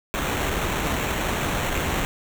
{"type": "noise with sample-and-hold", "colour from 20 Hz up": "pink", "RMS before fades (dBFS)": -25, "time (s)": [0.14, 2.05], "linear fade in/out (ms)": 0, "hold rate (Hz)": 4900, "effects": []}